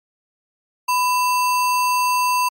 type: tone with sample-and-hold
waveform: sine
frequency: 997 Hz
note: B5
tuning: 16 cents sharp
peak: -15 dBFS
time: 0.88-2.49 s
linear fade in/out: 10 ms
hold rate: 3675 Hz
effects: MP3 64 kbps